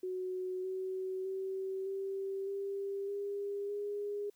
sine tone with pitch steps, 369.5 / 376 / 382.5 / 389.2 / 396 / 402.9 / 410 Hz, F#4 / F#4 / G4 / G4 / G4 / G4 / G#4, -2 / +28 / -42 / -12 / +18 / +48 / -22 cents, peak -35 dBFS, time 0.03-4.3 s, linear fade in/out 5 ms, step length 610 ms, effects white hiss -73 dBFS RMS until 4.35 s

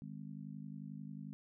harmonic tone, 51.2 Hz, G#1, 24 cents flat, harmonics 3 / 4 / 5, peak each -48 / -48 / -52 dBFS, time 0.02-1.33 s, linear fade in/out 0 ms, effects none

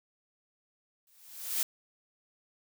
blue noise with exponential growth, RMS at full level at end -27 dBFS, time 1.07-1.63 s, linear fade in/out 2 ms, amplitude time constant 120 ms, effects none

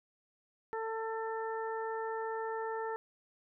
harmonic tone, 446.3 Hz, A4, 25 cents sharp, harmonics 1 / 2 / 3 / 4, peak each -37 / -39 / -45 / -46 dBFS, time 0.73-2.96 s, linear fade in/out 0 ms, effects none

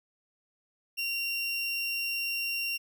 30% pulse tone, 2758 Hz, F7, 22 cents flat, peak -27 dBFS, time 0.97-2.78 s, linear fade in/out 20 ms, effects none

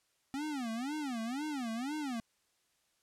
square tone with vibrato, 262 Hz, C4, 2 cents sharp, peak -36 dBFS, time 0.34-2.2 s, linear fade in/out 0 ms, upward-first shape sine, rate 2 Hz, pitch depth 280 cents each way, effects white hiss -75 dBFS RMS until 3.02 s + low-pass 10000 Hz 12 dB/octave

